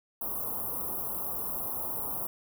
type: band-stop noise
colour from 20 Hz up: white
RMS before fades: -34 dBFS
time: 0.21-2.27 s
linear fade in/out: 2 ms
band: 1200 to 11000 Hz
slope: 48 dB/octave
effects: none